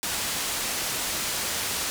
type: low-pass noise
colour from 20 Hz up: white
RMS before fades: -29 dBFS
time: 0.03-1.9 s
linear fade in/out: 0 ms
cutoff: 9700 Hz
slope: 12 dB/octave
effects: none